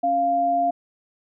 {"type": "tone pair together", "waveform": "sine", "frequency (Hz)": [276.2, 696.6], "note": ["C#4", "F5"], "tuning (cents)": [-6, -5], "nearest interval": "octave + major third", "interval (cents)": 1601, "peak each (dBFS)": [-29, -18], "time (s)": [0.03, 0.71], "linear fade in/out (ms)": 10, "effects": []}